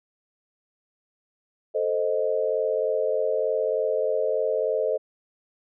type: chord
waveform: sine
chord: A diminished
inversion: none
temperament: equal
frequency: 440 / 523.3 / 622.3 Hz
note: A4 / C5 / Eb5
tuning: 0 / 0 / 0 cents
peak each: -26 dBFS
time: 1.74-4.98 s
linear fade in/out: 20 ms
effects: none